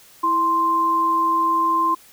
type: tone pair together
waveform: sine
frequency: 329.4 / 1046.5 Hz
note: E4 / C6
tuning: -1 / 0 cents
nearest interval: octave + minor sixth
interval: 2001 cents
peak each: -27 / -16 dBFS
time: 0.23-1.95 s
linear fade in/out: 10 ms
effects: white hiss -49 dBFS RMS until 2.12 s